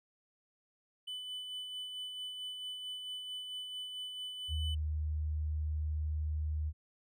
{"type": "tone with tremolo", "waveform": "triangle", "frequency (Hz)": 3000, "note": "F#7", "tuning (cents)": 23, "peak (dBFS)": -37, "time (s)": [1.07, 4.75], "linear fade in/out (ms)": 10, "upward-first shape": "sine", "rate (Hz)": 4.5, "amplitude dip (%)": 35}
{"type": "tone", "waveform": "sine", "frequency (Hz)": 76.6, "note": "D#2", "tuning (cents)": -27, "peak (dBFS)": -32, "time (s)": [4.48, 6.73], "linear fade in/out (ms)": 50}
{"effects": []}